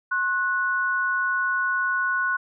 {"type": "tone pair together", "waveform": "sine", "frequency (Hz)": [1073.6, 1475], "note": ["C6", "F#6"], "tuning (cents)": [44, -6], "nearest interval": "perfect fourth", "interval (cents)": 550, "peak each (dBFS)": [-27, -22], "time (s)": [0.11, 2.37], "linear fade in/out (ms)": 10, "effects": []}